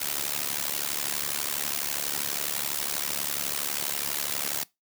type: noise with amplitude modulation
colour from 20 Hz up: white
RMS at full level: -26 dBFS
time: 0-4.64 s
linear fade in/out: 10 ms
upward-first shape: sine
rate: 72.2 Hz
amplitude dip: 95%
effects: noise-tail reverb RT60 0.2 s tail -22 dB re dry + high-pass 100 Hz 12 dB/octave